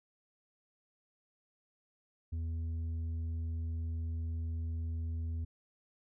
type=tone with tanh clipping; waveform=sine; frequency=82 Hz; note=E2; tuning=9 cents flat; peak=-35 dBFS; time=2.32-5.45 s; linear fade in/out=10 ms; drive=5 dB; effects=none